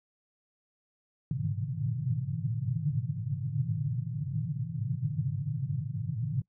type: band-pass noise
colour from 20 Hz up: white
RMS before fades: -32 dBFS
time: 1.31-6.42 s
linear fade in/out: 2 ms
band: 100 to 160 Hz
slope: 96 dB/octave
effects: noise-tail reverb RT60 0.1 s tail -23 dB re dry